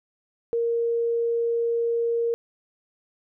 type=tone; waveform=sine; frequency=466.2 Hz; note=A#4; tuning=in tune; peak=-21 dBFS; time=0.53-2.34 s; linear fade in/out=0 ms; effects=none